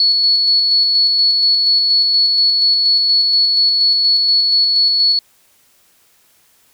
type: tone with tremolo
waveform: sine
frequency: 4400 Hz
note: C#8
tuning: 14 cents flat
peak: -9 dBFS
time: 0-5.19 s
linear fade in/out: 2 ms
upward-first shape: square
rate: 4.2 Hz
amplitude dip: 25%
effects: white hiss -54 dBFS RMS until 6.73 s